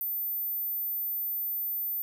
sine tone, 14080 Hz, A9, in tune, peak -29 dBFS, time 0.01-2.02 s, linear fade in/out 0 ms, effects none

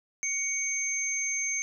sine tone pair together, 2239 / 6320 Hz, C#7 / G8, +17 / +13 cents, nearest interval octave + tritone, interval 1796 cents, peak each -32 / -29 dBFS, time 0.23-1.62 s, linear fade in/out 0 ms, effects none

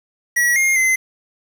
square tone with pitch steps, 1926 / 2130 / 2058 Hz, B6 / C7 / C7, -44 / +30 / -29 cents, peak -14 dBFS, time 0.36-0.96 s, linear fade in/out 10 ms, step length 200 ms, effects 7-bit

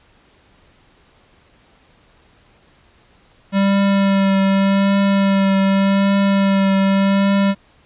square tone with vibrato, 196 Hz, G3, in tune, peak -13 dBFS, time 3.52-7.55 s, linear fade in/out 50 ms, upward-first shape triangle, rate 0.85 Hz, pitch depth 19 cents each way, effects pink hiss -53 dBFS RMS until 7.85 s + resampled to 8000 Hz

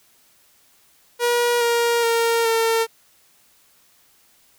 sawtooth tone with pitch steps, 479.6 / 470.8 / 462.2 / 453.7 Hz, A#4 / A#4 / A#4 / A#4, +49 / +17 / -15 / -47 cents, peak -13 dBFS, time 1.19-2.87 s, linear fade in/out 50 ms, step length 420 ms, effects white hiss -57 dBFS RMS until 4.58 s

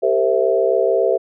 sine chord, C dominant seventh, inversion second, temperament equal with one note detuned, 392 / 456.3 / 523.3 / 659.3 Hz, G4 / Bb4 / C5 / E5, 0 / -37 / 0 / 0 cents, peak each -19 dBFS, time 0.02-1.18 s, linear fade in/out 20 ms, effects none

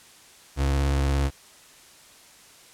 35% pulse tone with vibrato, 69.3 Hz, C#2, in tune, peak -19 dBFS, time 0.56-1.31 s, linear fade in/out 50 ms, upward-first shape square, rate 17 Hz, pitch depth 29 cents each way, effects white hiss -51 dBFS RMS until 2.73 s + low-pass 10000 Hz 12 dB/octave

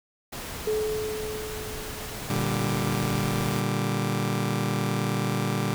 pink noise, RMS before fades -36 dBFS, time 0.32-3.61 s, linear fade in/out 10 ms
sine tone with exponential decay, 430.4 Hz, A4, 38 cents flat, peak -22 dBFS, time 0.67-3.2 s, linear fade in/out 5 ms, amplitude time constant 550 ms
sawtooth chord, G minor, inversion first, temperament just, 117.6 / 147 / 196 Hz, Bb2 / D3 / G3, +16 / +2 / 0 cents, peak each -25 dBFS, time 2.3-5.74 s, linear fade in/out 0 ms
effects none

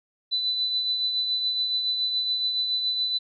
sine tone with tremolo, 3995 Hz, B7, 19 cents sharp, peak -21 dBFS, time 0.31-3.19 s, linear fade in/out 20 ms, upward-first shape triangle, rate 7.1 Hz, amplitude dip 45%, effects none

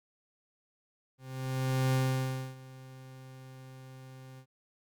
40% pulse tone with ADSR envelope, 130.81 Hz, C3, in tune, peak -24 dBFS, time 1.18-4.46 s, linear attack 750 ms, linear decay 620 ms, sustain -22 dB, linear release 75 ms, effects Opus 48 kbps

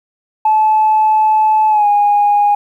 sine tone with pitch glide, 865 to 822.6 Hz, A5 to G#5, -30 to -17 cents, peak -7 dBFS, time 0.45-2.55 s, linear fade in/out 5 ms, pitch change -87 cents, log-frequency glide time 1.69-1.87 s, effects tanh soft clip ceiling -4 dBFS + 8-bit

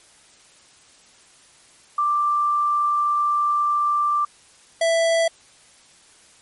sine / square tone pair in turn, 1179 / 661.7 Hz, D6 / E5, +6 / +6 cents, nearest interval minor seventh, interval 1000 cents, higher first, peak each -17 dBFS, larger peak neither, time 1.98-4.25 / 4.81-5.28 s, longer first, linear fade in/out 5 ms, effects white hiss -52 dBFS RMS until 6.41 s + MP3 48 kbps

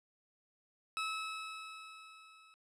20% pulse tone with level ramp, 1297 Hz, E6, 28 cents flat, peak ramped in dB -29 to -55 dBFS, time 0.97-2.54 s, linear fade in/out 0 ms, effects low-pass 8000 Hz 12 dB/octave

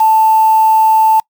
sine tone with quantisation, 880 Hz, A5, in tune, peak -6 dBFS, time 0-1.2 s, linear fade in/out 5 ms, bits 4, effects noise-tail reverb RT60 0.1 s tail -25 dB re dry

